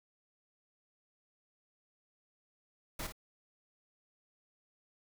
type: noise with echo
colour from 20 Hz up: pink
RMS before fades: -40 dBFS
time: 2.99-3.07 s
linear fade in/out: 5 ms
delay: 53 ms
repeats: 1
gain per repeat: -7 dB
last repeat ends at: 3.123 s
effects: none